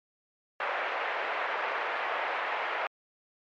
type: band-pass noise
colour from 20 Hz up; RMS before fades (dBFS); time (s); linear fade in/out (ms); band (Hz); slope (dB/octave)
pink; -32; 0.6-2.87; 2; 560 to 2400; 24
effects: MP3 48 kbps